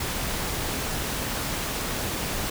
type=noise; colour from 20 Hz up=pink; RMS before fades=-29 dBFS; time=0-2.5 s; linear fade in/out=5 ms; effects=none